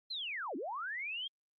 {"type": "linear two-way sweep", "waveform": "sine", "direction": "down then up", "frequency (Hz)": [4246, 236.6, 3280], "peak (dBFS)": -37, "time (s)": [0.1, 1.28], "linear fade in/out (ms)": 10, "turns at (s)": 0.56, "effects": ["Opus 48 kbps"]}